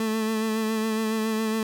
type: tone with vibrato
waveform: 30% pulse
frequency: 220 Hz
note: A3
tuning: in tune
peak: -21 dBFS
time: 0-1.63 s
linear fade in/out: 2 ms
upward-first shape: sine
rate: 7.2 Hz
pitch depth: 25 cents each way
effects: none